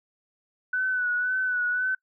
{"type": "tone with vibrato", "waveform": "sine", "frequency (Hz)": 1491, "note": "F#6", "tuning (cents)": 13, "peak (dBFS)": -23, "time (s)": [0.73, 1.95], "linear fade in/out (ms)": 5, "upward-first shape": "sine", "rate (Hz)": 1.9, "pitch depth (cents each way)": 37, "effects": ["noise-tail reverb RT60 0.1 s tail -24 dB re dry"]}